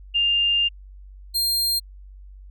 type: tone pair in turn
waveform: sine / sawtooth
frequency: 2803 / 4200 Hz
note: F7 / C8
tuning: +6 / +6 cents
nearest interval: perfect fifth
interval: 700 cents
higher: second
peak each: -17 dBFS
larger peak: neither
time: 0.14-0.69 / 1.34-1.8 s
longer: first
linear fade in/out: 20 ms
effects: added 48 Hz sine -40 dBFS peak until 2.5 s